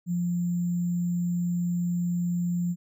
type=tone with sample-and-hold; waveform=sine; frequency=174.61 Hz; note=F3; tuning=in tune; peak=-24 dBFS; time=0.06-2.76 s; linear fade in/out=50 ms; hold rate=7350 Hz; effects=none